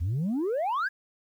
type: exponential sweep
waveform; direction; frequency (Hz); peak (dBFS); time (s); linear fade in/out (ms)
sine; up; 77 to 1700; -23; 0-0.89; 20
effects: tanh soft clip ceiling -24 dBFS + 10-bit